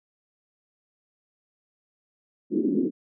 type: band-pass noise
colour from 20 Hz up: pink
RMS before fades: -24 dBFS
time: 2.5-2.91 s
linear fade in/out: 50 ms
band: 210 to 370 Hz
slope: 48 dB/octave
effects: none